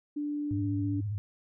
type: tone with pitch glide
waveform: sine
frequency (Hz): 293.7 to 289.2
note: D4 to D4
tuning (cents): 0 to -27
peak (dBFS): -30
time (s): 0.16-1.01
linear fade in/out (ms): 10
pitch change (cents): -27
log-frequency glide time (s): 0.6-0.69
type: tone with vibrato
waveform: sine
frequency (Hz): 103.2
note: G#2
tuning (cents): -10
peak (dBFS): -30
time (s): 0.51-1.18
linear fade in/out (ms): 0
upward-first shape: triangle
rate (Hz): 15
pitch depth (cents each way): 110
effects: none